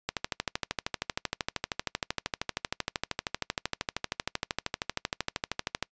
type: click train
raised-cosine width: 0.2 ms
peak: -11 dBFS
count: 75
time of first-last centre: 0.09-5.826 s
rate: 12.9 Hz
effects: noise-tail reverb RT60 0.1 s tail -25 dB re dry + resampled to 16000 Hz